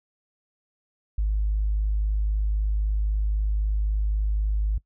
sine tone, 51.91 Hz, G#1, in tune, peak -20 dBFS, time 1.18-4.78 s, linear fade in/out 5 ms, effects noise-tail reverb RT60 0.1 s tail -21 dB re dry + tanh soft clip ceiling -16 dBFS

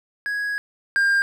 triangle tone pair in turn, 1661.2 / 1602.1 Hz, G#6 / G6, 0 / +37 cents, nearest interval minor second, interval 63 cents, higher first, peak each -21 / -14 dBFS, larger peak second, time 0.26-0.58 / 0.96-1.22 s, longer first, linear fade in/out 0 ms, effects none

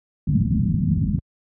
white low-pass noise, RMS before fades -19 dBFS, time 0.27-1.19 s, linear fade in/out 5 ms, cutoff 220 Hz, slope 48 dB/octave, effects high-pass 60 Hz 12 dB/octave

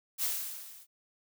blue noise with level ramp, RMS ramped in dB -28 to -55 dBFS, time 0.18-0.87 s, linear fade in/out 50 ms, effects none

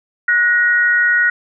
sine tone pair together, 1461 / 1886.6 Hz, F#6 / A#6, -22 / +20 cents, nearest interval major third, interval 442 cents, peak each -13 / -14 dBFS, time 0.28-1.3 s, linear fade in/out 5 ms, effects none

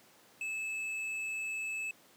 triangle tone with hard clipping, 2608 Hz, E7, 19 cents flat, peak -36 dBFS, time 0.41-1.91 s, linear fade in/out 2 ms, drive 9 dB, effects pink hiss -61 dBFS RMS until 2.16 s + high-pass 200 Hz 12 dB/octave

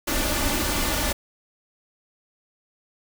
pink noise with comb filter, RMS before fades -24 dBFS, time 0.07-1.13 s, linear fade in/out 10 ms, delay 3.4 ms, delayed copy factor +0.65, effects none

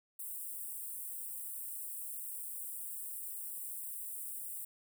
white high-pass noise, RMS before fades -43 dBFS, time 0.19-4.65 s, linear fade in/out 5 ms, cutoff 8000 Hz, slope 96 dB/octave, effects none

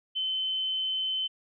sine tone, 3062 Hz, G7, 41 cents flat, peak -27 dBFS, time 0.15-1.28 s, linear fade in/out 20 ms, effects none

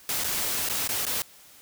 white noise with dropouts, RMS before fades -28 dBFS, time 0.09-1.22 s, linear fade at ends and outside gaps 1 ms, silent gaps 0.238-0.243 / 0.688-0.697 / 0.875-0.89 / 1.053-1.066 s, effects white hiss -52 dBFS RMS until 1.61 s

